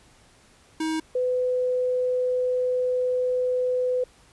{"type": "tone pair in turn", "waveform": ["square", "sine"], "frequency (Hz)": [317.3, 502.6], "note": ["D#4", "B4"], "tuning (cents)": [34, 30], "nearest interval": "minor sixth", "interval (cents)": 796, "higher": "second", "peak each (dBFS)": [-25, -21], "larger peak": "second", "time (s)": [[0.8, 1], [1.15, 4.04]], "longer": "second", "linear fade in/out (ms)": 5, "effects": ["pink hiss -56 dBFS RMS until 4.32 s", "resampled to 24000 Hz"]}